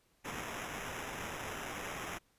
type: noise with sample-and-hold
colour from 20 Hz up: violet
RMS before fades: -42 dBFS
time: 0.24-2.19 s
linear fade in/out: 20 ms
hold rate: 4410 Hz
effects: pink hiss -72 dBFS RMS until 2.38 s + resampled to 32000 Hz